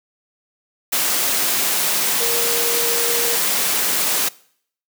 sine tone in noise, 470 Hz, A#4, 14 cents sharp, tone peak -24 dBFS, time 2.2-3.36 s, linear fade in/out 10 ms, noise white, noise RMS -19 dBFS, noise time 0.92-4.29 s, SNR -8 dB, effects noise-tail reverb RT60 0.6 s tail -22 dB re dry + high-pass 200 Hz 12 dB/octave

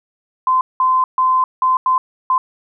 sine tone bursts at uneven times, 1031 Hz, C6, 26 cents flat, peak -11 dBFS, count 6, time 0.47-0.61 / 0.8-1.04 / 1.18-1.44 / 1.62-1.77 / 1.86-1.98 / 2.3-2.38 s, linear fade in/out 2 ms, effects none

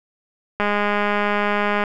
click train, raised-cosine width 0.5 ms, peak -6 dBFS, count 256, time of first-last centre 0.6-1.838 s, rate 206 Hz, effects none

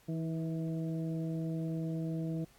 harmonic tone with a mistuned harmonic, 162.8 Hz, E3, 21 cents flat, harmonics 1 / 2 / 3 / 4, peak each -34 / -39 / -47 / -48 dBFS, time 0.08-2.45 s, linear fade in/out 10 ms, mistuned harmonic 2, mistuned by -22 cents, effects pink hiss -64 dBFS RMS until 2.58 s + AAC 64 kbps

